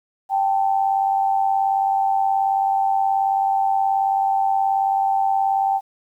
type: tone pair together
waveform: sine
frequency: 781.3 / 880 Hz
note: G5 / A5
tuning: -6 / 0 cents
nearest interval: major second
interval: 206 cents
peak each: -17 / -24 dBFS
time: 0.29-5.81 s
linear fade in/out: 50 ms
effects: 9-bit